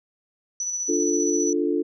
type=tone with tremolo; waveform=sine; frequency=5940 Hz; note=F#8; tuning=6 cents sharp; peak=-24 dBFS; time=0.6-1.53 s; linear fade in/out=2 ms; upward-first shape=square; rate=15 Hz; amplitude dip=30%
type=chord; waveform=sine; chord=D minor; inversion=none; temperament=equal; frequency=293.7 / 349.2 / 440 Hz; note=D4 / F4 / A4; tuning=0 / 0 / 0 cents; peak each=-24 / -24 / -26 dBFS; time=0.88-1.83 s; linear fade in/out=20 ms
effects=none